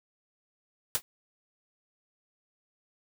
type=noise with exponential decay; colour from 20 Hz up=white; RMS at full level=-23 dBFS; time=0.95-1.02 s; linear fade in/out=0 ms; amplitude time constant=15 ms; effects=none